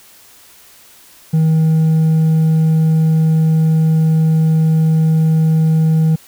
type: tone with hard clipping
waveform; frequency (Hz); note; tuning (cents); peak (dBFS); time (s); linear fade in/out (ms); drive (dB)
sine; 159.2; D#3; +40; -10; 1.33-6.16; 10; 2
effects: white hiss -44 dBFS RMS until 6.27 s